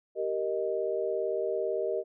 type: chord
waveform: sine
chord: Eb major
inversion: first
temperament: just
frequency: 388.9 / 466.7 / 622.3 Hz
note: G4 / Bb4 / Eb5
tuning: -14 / +2 / 0 cents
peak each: -32 dBFS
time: 0.15-2.04 s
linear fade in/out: 50 ms
effects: none